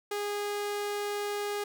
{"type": "tone", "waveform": "sawtooth", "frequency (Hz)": 411.1, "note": "G#4", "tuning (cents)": -18, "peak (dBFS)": -27, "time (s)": [0.11, 1.64], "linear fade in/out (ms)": 5, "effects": []}